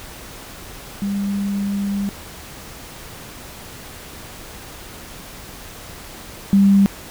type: tone pair in turn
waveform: sine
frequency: 199.8 / 197.62 Hz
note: G3 / G3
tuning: +33 / +14 cents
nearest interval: unison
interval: 19 cents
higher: first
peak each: -19 / -9 dBFS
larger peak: second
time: 1.02-2.09 / 6.53-6.86 s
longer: first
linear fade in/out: 0 ms
effects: pink hiss -37 dBFS RMS until 7.1 s